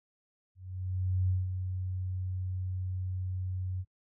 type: tone with ADSR envelope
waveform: sine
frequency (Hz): 92.5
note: F#2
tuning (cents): 0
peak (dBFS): -25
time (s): 0.55-3.85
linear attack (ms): 740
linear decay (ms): 180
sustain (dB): -7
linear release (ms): 50
effects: noise-tail reverb RT60 0.1 s tail -21 dB re dry